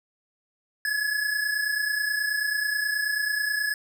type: tone pair together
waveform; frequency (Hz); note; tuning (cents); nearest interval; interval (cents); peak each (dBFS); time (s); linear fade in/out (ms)
square; 1676.7 / 1706; G#6 / G#6; +16 / +46; unison; 30; -31 / -26; 0.85-3.74; 2
effects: none